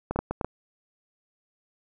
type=clicks; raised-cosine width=1 ms; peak=-14 dBFS; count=6; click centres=0.11 / 0.16 / 0.19 / 0.31 / 0.412 / 0.446 s; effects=none